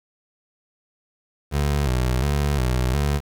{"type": "tone with vibrato", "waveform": "25% pulse", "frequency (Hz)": 67.2, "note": "C2", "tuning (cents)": 47, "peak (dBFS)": -15, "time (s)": [1.51, 3.21], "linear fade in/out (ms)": 50, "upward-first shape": "square", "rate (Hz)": 1.4, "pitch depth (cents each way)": 120, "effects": ["7-bit"]}